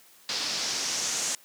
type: noise with low-pass filter sweep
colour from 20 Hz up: white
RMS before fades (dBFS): -30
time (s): 0.29-1.35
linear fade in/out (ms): 2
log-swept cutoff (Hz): 4700 to 7200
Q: 2.8
effects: white hiss -56 dBFS RMS until 1.44 s + high-pass 150 Hz 12 dB/octave